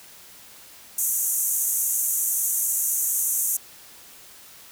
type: band-pass noise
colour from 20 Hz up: white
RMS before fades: -24 dBFS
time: 0.98-3.57 s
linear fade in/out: 5 ms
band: 6100 to 15000 Hz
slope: 96 dB/octave
effects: white hiss -47 dBFS RMS until 4.71 s